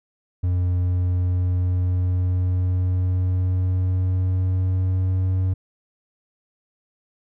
triangle tone with pitch glide, 89.7 to 93.24 Hz, F2 to F#2, +47 to +14 cents, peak -16 dBFS, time 0.43-5.54 s, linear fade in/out 10 ms, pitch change +67 cents, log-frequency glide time 0.78-5.39 s, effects none

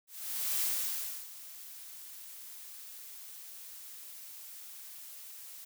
blue noise with ADSR envelope, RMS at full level -31 dBFS, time 0.07-5.65 s, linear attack 530 ms, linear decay 670 ms, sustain -17 dB, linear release 11 ms, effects none

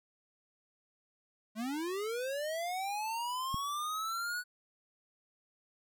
square linear sweep, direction up, 208.3 to 1483 Hz, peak -35 dBFS, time 1.55-4.44 s, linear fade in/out 50 ms
click, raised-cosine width 5 ms, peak -25 dBFS, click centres 3.544 s
effects none

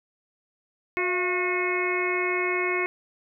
harmonic tone with a mistuned harmonic, 362.6 Hz, F#4, 35 cents flat, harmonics 1 / 2 / 3 / 4 / 5 / 6 / 7, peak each -27 / -36 / -32 / -38 / -35 / -27 / -35 dBFS, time 0.97-2.86 s, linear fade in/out 0 ms, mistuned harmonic 2, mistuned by -82 cents, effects none

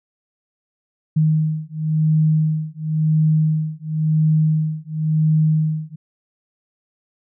sine beating tone pair, 155.56 / 156.51 Hz, D#3 / D#3, 0 / +11 cents, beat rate 0.95 Hz, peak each -18 dBFS, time 1.16-5.96 s, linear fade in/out 10 ms, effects none

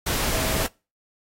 sine tone in noise, 644 Hz, E5, 41 cents flat, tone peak -31 dBFS, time 0.32-0.64 s, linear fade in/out 10 ms, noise pink, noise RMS -24 dBFS, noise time 0.06-0.67 s, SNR -10 dB, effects noise-tail reverb RT60 0.3 s tail -25 dB re dry + AAC 48 kbps

